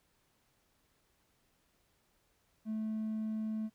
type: tone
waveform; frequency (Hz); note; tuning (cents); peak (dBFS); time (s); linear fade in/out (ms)
triangle; 218; A3; -16; -31; 2.65-3.7; 50
effects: tanh soft clip ceiling -29 dBFS + pink hiss -74 dBFS RMS until 3.74 s

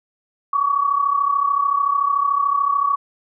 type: tone pair together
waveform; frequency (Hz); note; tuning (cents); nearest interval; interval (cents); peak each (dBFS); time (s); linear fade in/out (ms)
sine; 1122.4 / 1156; C#6 / D6; +21 / -28; minor second; 51; -17 / -21; 0.53-2.96; 5
effects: none

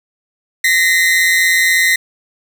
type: tone pair together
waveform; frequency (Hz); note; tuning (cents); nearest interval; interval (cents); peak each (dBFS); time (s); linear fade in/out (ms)
40% pulse; 1864.7 / 2041; A#6 / C7; 0 / -44; major second; 156; -12; 0.64-1.96; 5
effects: none

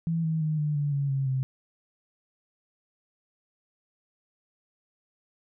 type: tone with pitch steps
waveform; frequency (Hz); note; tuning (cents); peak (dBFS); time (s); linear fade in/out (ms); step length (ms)
sine; 165.2 / 159.94 / 154.85 / 149.92 / 145.15 / 140.53 / 136.06 / 131.73; E3 / D#3 / D#3 / D3 / D3 / C#3 / C#3 / C3; +4 / +48 / -8 / +36 / -20 / +24 / -32 / +12; -24; 0.07-1.43; 0; 170
effects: none

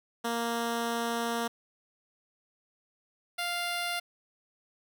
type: tone pair in turn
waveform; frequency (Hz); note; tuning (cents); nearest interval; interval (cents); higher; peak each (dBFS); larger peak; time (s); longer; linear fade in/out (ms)
10% pulse; 233.1 / 698.5; A#3 / F5; 0 / 0; octave + perfect fifth; 1900; second; -21 / -22; first; 0.24-1.48 / 3.38-4; first; 10
effects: none

